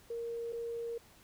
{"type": "tone with dropouts", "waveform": "sine", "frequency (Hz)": 466.2, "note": "A#4", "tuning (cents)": 0, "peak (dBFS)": -36, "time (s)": [0.1, 0.98], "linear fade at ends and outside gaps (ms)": 5, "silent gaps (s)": [0.525, 0.53], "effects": ["pink hiss -61 dBFS RMS until 1.23 s"]}